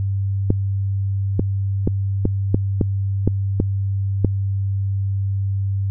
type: clicks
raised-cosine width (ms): 3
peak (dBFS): -3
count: 9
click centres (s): 0.504 / 1.395 / 1.875 / 2.254 / 2.545 / 2.812 / 3.276 / 3.601 / 4.247
effects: added 98 Hz sine -18 dBFS peak until 5.9 s